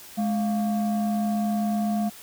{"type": "tone pair together", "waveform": "sine", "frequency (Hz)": [210.7, 699.8], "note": ["G#3", "F5"], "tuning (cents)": [25, 3], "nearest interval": "octave + major sixth", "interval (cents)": 2078, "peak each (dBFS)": [-21, -27], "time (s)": [0.17, 2.1], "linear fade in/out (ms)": 20, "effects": ["tanh soft clip ceiling -19 dBFS", "white hiss -45 dBFS RMS until 2.22 s"]}